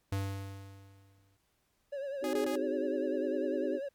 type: tone with exponential decay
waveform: square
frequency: 98 Hz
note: G2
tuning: in tune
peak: -30 dBFS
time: 0.12-1.37 s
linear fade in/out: 5 ms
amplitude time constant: 270 ms
type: tone with vibrato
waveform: triangle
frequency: 554.4 Hz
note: C#5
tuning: in tune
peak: -33 dBFS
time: 1.92-3.89 s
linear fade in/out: 10 ms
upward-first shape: triangle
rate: 10 Hz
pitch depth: 82 cents each way
type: chord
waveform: sine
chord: Ab dominant seventh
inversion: first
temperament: just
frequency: 259.6 / 311.5 / 373.8 / 415.3 Hz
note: C4 / Eb4 / Gb4 / Ab4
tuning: -13 / +2 / +18 / 0 cents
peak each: -37 / -36 / -36 / -37 dBFS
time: 2.21-3.8 s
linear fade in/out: 50 ms
type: tone bursts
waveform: sawtooth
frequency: 414.1 Hz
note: G#4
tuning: 5 cents flat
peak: -31 dBFS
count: 3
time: 2.24-2.555 s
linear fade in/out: 0 ms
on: 91 ms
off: 21 ms
effects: pink hiss -75 dBFS RMS until 3.94 s + MP3 96 kbps